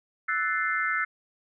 sine chord, F# half-diminished seventh, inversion third, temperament equal with one note detuned, 1318.5 / 1487.7 / 1760 / 2093 Hz, E6 / F#6 / A6 / C7, 0 / +9 / 0 / 0 cents, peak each -30 dBFS, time 0.28-1.05 s, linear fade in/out 10 ms, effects none

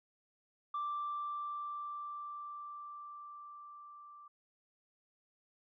sine tone with level ramp, 1174.7 Hz, D6, in tune, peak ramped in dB -33 to -52 dBFS, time 0.74-4.28 s, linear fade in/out 5 ms, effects tanh soft clip ceiling -32 dBFS

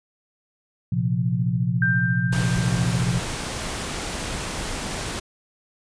sine chord, Bb suspended second, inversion none, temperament equal, 116.54 / 130.81 / 174.61 Hz, Bb2 / C3 / F3, 0 / 0 / 0 cents, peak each -24 dBFS, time 0.92-3.2 s, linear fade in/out 5 ms
sine tone with exponential decay, 1575 Hz, G6, 8 cents sharp, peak -18 dBFS, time 1.82-3.66 s, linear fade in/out 2 ms, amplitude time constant 400 ms
pink noise, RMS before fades -29 dBFS, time 2.32-5.2 s, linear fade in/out 10 ms
effects resampled to 22050 Hz

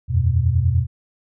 sine chord, E suspended second, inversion none, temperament equal, 82.41 / 92.5 / 123.47 Hz, E2 / F#2 / B2, 0 / 0 / 0 cents, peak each -19 dBFS, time 0.08-0.87 s, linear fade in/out 50 ms, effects none

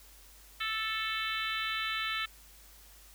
harmonic tone, 440 Hz, A4, in tune, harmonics 3 / 4 / 5 / 6 / 7 / 8 / 9, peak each -37 / -38 / -39 / -40 / -40 / -41 / -42 dBFS, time 0.6-2.26 s, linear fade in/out 10 ms, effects added 50 Hz sine -57 dBFS peak until 3.14 s + white hiss -57 dBFS RMS until 3.14 s

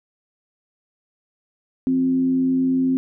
sine tone with frequency modulation, 261.6 Hz, C4, in tune, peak -16 dBFS, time 1.87-2.97 s, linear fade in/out 0 ms, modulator 91 Hz, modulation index 0.28, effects none

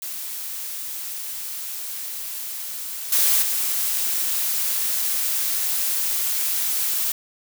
blue noise with level steps, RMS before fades -31 / -18 / -23 dBFS, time 0.02-7.12 s, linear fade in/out 2 ms, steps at 3.12 / 3.42 s, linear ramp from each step 5 ms, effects none

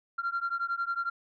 sine beating tone pair, 1375 / 1386 Hz, F6 / F6, -27 / -14 cents, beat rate 11 Hz, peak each -31 dBFS, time 0.18-1.1 s, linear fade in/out 10 ms, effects tanh soft clip ceiling -24 dBFS

